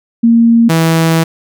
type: tone pair in turn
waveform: sine / sawtooth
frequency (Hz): 231.5 / 163.33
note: A#3 / E3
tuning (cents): -12 / -16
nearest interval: tritone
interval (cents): 604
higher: first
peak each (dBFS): -4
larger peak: neither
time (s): 0.23-0.69 / 0.69-1.24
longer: second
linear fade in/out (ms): 10
effects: none